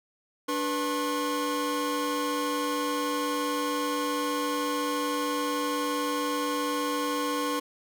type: tone cluster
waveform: 45% pulse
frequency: 292.4 / 491.2 / 1078 Hz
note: D4 / B4 / C#6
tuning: -7 / -9 / -49 cents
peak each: -31 / -32 / -31 dBFS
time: 0.48-7.6 s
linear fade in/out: 10 ms
effects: none